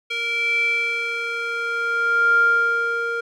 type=tone with band-pass filter sweep; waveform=square; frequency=466.2 Hz; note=A#4; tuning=in tune; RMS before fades=-21 dBFS; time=0.1-3.21 s; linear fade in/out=10 ms; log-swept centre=2700 to 1100 Hz; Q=7.5; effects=none